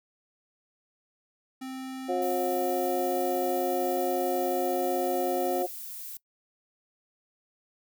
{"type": "tone with pitch glide", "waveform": "square", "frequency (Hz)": [261.6, 263.6], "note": ["C4", "C4"], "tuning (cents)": [0, 13], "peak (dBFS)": -36, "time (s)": [1.61, 5.63], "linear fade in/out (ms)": 10, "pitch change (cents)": 13, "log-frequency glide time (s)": [1.76, 3]}
{"type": "harmonic tone", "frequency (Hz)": 180, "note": "F#3", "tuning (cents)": -47, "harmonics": [2, 3, 4], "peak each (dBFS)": [-29, -30, -30], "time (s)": [2.08, 5.67], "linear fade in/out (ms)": 20}
{"type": "noise", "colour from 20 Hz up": "violet", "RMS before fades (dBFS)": -40, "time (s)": [2.22, 6.17], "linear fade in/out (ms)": 2}
{"effects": ["noise-tail reverb RT60 0.1 s tail -21 dB re dry"]}